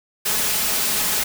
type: noise with comb filter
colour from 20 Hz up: white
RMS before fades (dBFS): -21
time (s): 0.25-1.24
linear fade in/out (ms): 10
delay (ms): 4.7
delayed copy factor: +0.5
effects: none